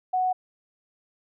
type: tone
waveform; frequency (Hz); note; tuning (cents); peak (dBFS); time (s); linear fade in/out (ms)
sine; 740; F#5; 0; -21; 0.13-0.33; 10
effects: none